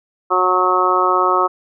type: harmonic tone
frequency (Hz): 183.1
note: F#3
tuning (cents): -18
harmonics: 2 / 3 / 4 / 5 / 6 / 7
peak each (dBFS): -20 / -23 / -22 / -22 / -17 / -17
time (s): 0.3-1.48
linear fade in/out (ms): 20
effects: none